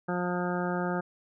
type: harmonic tone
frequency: 178 Hz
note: F3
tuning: 33 cents sharp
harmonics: 1 / 2 / 3 / 4 / 5 / 7 / 8 / 9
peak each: -31 / -34 / -36 / -37 / -38 / -39 / -40 / -41 dBFS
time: 0.08-1.01 s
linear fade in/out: 10 ms
effects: none